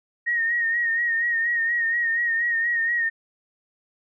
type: tone with vibrato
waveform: sine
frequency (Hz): 1864.7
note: A#6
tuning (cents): 0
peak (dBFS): -20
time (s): 0.26-3.1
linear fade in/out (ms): 20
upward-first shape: sine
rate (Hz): 4.2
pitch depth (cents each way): 45
effects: none